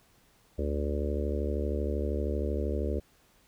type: harmonic tone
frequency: 72.8 Hz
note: D2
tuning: 15 cents flat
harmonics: 1 / 3 / 4 / 5 / 6 / 7 / 8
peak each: -30 / -38 / -39 / -37 / -37 / -39 / -40 dBFS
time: 0.58-3 s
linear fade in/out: 10 ms
effects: pink hiss -64 dBFS RMS until 3.47 s